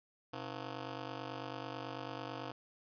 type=ring-modulated tone; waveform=10% pulse; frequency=200.5 Hz; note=G3; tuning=39 cents sharp; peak=-30 dBFS; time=0.33-2.52 s; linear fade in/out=5 ms; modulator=75.7 Hz; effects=resampled to 11025 Hz